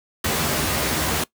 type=noise with comb filter; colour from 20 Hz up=pink; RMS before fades=-22 dBFS; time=0.24-1.24 s; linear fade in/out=5 ms; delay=13 ms; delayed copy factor=+0.6; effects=noise-tail reverb RT60 0.1 s tail -20 dB re dry + high-pass 80 Hz 12 dB/octave